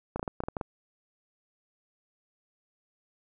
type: clicks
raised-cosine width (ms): 1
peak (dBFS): -18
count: 9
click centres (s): 0.16 / 0.195 / 0.229 / 0.278 / 0.404 / 0.437 / 0.485 / 0.568 / 0.612
effects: none